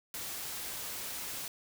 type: noise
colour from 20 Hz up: white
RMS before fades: -40 dBFS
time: 0.14-1.48 s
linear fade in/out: 2 ms
effects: none